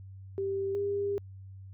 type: tone pair in turn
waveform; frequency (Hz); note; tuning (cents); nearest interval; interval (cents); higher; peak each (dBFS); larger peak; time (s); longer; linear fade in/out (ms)
sine; 391.6 / 402.1; G4 / G4; -2 / +44; unison; 46; second; -29 / -28; second; 0.38-0.75 / 0.75-1.18; second; 0
effects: added 96 Hz sine -44 dBFS peak until 1.73 s